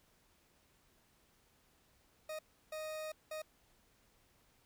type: tone bursts at uneven times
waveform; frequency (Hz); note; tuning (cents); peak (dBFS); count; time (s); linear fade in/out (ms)
40% pulse; 622.3; D#5; 0; -40; 3; 2.29-2.39 / 2.72-3.12 / 3.31-3.42; 5
effects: pink hiss -71 dBFS RMS until 4.65 s